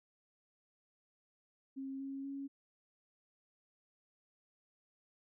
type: tone with pitch steps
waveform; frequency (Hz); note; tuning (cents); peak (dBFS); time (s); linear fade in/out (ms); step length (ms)
sine; 269.2 / 272.5 / 276.3; C4 / C#4 / C#4; +49 / -29 / -6; -40; 1.76-2.48; 20; 240
effects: none